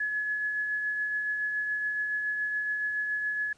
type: tone with tremolo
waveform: sine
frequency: 1700 Hz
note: G#6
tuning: 40 cents sharp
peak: -26 dBFS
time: 0-3.53 s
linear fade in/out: 5 ms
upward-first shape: triangle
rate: 7.1 Hz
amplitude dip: 35%
effects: pink hiss -62 dBFS RMS until 3.57 s + resampled to 22050 Hz